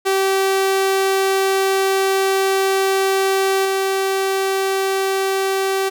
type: tone with level steps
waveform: sawtooth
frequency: 386.3 Hz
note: G4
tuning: 25 cents flat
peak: -11 / -13 dBFS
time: 0.05-5.9 s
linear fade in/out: 20 ms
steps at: 3.65 s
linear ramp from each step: 2 ms
effects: none